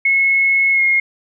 sine tone with pitch glide, 2182 to 2147 Hz, C#7 to C7, -28 to +44 cents, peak -11 dBFS, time 0.05-1 s, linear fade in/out 5 ms, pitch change -28 cents, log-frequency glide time 0.72-0.82 s, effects none

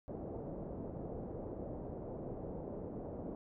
white low-pass noise, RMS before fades -44 dBFS, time 0.08-3.35 s, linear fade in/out 0 ms, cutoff 570 Hz, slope 24 dB/octave, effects none

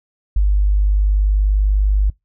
sine tone, 50.2 Hz, G1, 42 cents sharp, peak -11 dBFS, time 0.36-2.1 s, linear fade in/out 5 ms, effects noise-tail reverb RT60 0.2 s tail -26 dB re dry

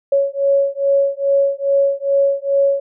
sine beating tone pair, 554.4 / 556.8 Hz, C#5 / C#5, 0 / +8 cents, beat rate 2.4 Hz, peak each -16 dBFS, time 0.12-2.8 s, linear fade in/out 5 ms, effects none

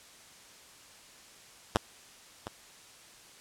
5% pulse tone with echo, 110 Hz, A2, in tune, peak -9 dBFS, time 1.75-1.77 s, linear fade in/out 5 ms, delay 710 ms, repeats 1, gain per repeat -14 dB, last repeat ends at 2.48 s, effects white hiss -54 dBFS RMS until 3.4 s + low-pass 9000 Hz 12 dB/octave

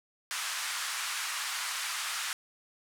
pink band-pass noise, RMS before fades -35 dBFS, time 0.31-2.33 s, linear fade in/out 0 ms, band 1100 to 11000 Hz, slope 24 dB/octave, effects none

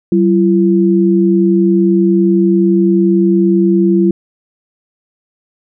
sine tone pair together, 190.65 / 339.7 Hz, G3 / F4, -48 / -48 cents, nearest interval minor seventh, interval 1000 cents, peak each -10 dBFS, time 0.12-4.11 s, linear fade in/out 2 ms, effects none

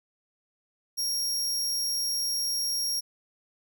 sawtooth tone, 5588 Hz, F8, in tune, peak -24 dBFS, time 0.97-3.01 s, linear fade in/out 20 ms, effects none

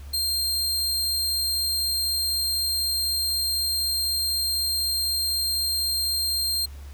sawtooth tone, 4188 Hz, C8, 1 cent sharp, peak -20 dBFS, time 0.13-6.66 s, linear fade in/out 10 ms, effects added 70 Hz sine -37 dBFS peak until 6.93 s + pink hiss -52 dBFS RMS until 6.93 s

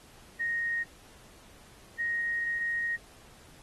sine tone pair in turn, 1864.7 / 1872 Hz, A#6 / A#6, 0 / +7 cents, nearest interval unison, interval 7 cents, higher second, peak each -28 dBFS, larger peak neither, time 0.39-0.84 / 1.98-2.97 s, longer second, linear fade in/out 20 ms, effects pink hiss -56 dBFS RMS until 3.62 s + AAC 32 kbps

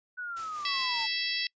sine linear sweep, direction down, 1494 to 875 Hz, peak -34 dBFS, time 0.17-1.07 s, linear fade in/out 20 ms
white noise with tremolo, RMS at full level -45 dBFS, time 0.36-1.08 s, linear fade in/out 10 ms, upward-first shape triangle, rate 5.1 Hz, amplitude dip 55%
harmonic tone, 659.3 Hz, E5, in tune, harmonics 3 / 4 / 5 / 6 / 7 / 8, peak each -36 / -36 / -36 / -37 / -35 / -36 dBFS, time 0.65-1.47 s, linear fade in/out 2 ms
effects noise-tail reverb RT60 0.1 s tail -26 dB re dry + resampled to 16000 Hz

